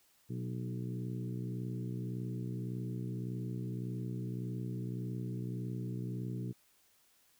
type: harmonic tone with a mistuned harmonic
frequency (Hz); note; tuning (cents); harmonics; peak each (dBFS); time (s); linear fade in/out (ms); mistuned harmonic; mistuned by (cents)
61.74; B1; 0; 2 / 3 / 4 / 5 / 6 / 7; -38 / -42 / -49 / -47 / -50 / -54; 0.29-6.53; 20; 4; -26
effects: white hiss -69 dBFS RMS until 7.39 s